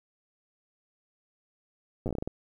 slowing click train, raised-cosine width 2 ms, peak -19 dBFS, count 10, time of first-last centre 2.06-2.276 s, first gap 8 ms, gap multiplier 1.26, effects 10-bit

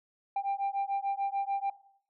sine beating tone pair, 789 / 795.8 Hz, G5 / G5, +11 / +26 cents, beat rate 6.8 Hz, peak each -30 dBFS, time 0.36-1.7 s, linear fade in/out 5 ms, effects noise-tail reverb RT60 0.6 s tail -18 dB re dry + tanh soft clip ceiling -26 dBFS

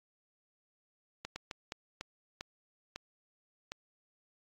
slowing click train, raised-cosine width 0.2 ms, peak -22 dBFS, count 8, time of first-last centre 1.25-3.72 s, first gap 110 ms, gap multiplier 1.38, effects AAC 64 kbps

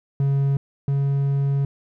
triangle tone pair in turn, 138.6 / 139.2 Hz, C#3 / C#3, 0 / +8 cents, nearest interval unison, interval 8 cents, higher second, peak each -15 / -16 dBFS, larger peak first, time 0.2-0.57 / 0.88-1.65 s, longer second, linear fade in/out 2 ms, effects none

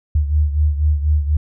sine beating tone pair, 74.3 / 78.4 Hz, D2 / D#2, +21 / +14 cents, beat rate 4.1 Hz, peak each -14 / -20 dBFS, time 0.15-1.37 s, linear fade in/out 5 ms, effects none

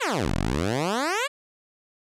10% pulse exponential two-way sweep, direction down then up, 596 to 38.52 to 596 Hz, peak -15 dBFS, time 0-1.28 s, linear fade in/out 20 ms, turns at 0.34 s, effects low-pass 9000 Hz 12 dB/octave

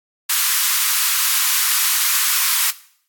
white high-pass noise, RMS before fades -17 dBFS, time 0.29-2.71 s, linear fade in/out 10 ms, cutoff 990 Hz, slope 48 dB/octave, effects noise-tail reverb RT60 0.6 s tail -18 dB re dry + AAC 64 kbps

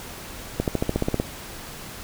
accelerating click train, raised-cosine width 2 ms, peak -8 dBFS, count 10, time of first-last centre 0.6-1.2 s, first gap 78 ms, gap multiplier 0.96, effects pink hiss -38 dBFS RMS until 2.03 s

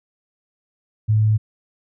sine tone, 108 Hz, A2, 32 cents flat, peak -13 dBFS, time 1.08-1.38 s, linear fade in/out 20 ms, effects none

